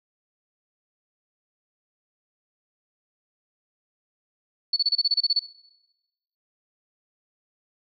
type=tone bursts; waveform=sine; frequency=4435 Hz; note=C#8; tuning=in tune; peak=-18 dBFS; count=11; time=4.73-5.394 s; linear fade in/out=5 ms; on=34 ms; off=29 ms; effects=noise-tail reverb RT60 1.0 s tail -17 dB re dry